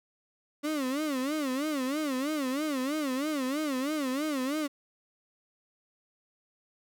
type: tone with vibrato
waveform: 35% pulse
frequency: 281.7 Hz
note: C#4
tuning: 28 cents sharp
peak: -27 dBFS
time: 0.63-4.68 s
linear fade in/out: 20 ms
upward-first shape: sine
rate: 3.1 Hz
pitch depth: 180 cents each way
effects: none